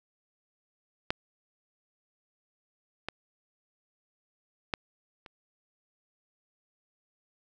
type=clicks; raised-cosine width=0.3 ms; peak=-11 / -17 / -12 / -30 dBFS; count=4; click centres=1.105 / 3.086 / 4.738 / 5.262 s; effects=none